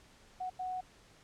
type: tone bursts at uneven times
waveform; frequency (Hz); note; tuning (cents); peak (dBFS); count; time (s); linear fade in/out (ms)
sine; 739; F#5; -2; -35; 2; 0.4-0.5 / 0.59-0.81; 10
effects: pink hiss -61 dBFS RMS until 1.23 s + low-pass 8000 Hz 12 dB/octave